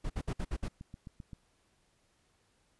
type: noise bursts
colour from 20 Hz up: brown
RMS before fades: -34 dBFS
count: 6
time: 0.04-0.684 s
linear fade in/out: 10 ms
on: 59 ms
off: 58 ms
type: click train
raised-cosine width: 5 ms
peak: -33 dBFS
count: 7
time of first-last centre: 0.55-1.332 s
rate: 7.67 Hz
effects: pink hiss -72 dBFS RMS until 2.79 s + resampled to 24000 Hz